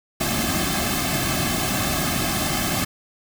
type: noise with comb filter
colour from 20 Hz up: pink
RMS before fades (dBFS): -23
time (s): 0.2-2.85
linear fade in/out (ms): 10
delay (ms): 2.1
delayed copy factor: -0.9
effects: none